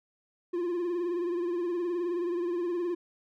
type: tone with vibrato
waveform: triangle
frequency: 349.1 Hz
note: F4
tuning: 1 cent flat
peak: -26 dBFS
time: 0.53-2.95 s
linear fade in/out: 10 ms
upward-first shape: triangle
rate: 19 Hz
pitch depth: 70 cents each way
effects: none